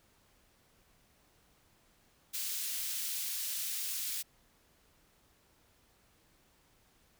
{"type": "high-pass noise", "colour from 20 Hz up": "white", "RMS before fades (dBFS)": -37, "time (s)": [2.33, 4.23], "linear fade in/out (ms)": 20, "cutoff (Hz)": 2800, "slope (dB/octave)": 12, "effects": ["pink hiss -68 dBFS RMS until 7.19 s"]}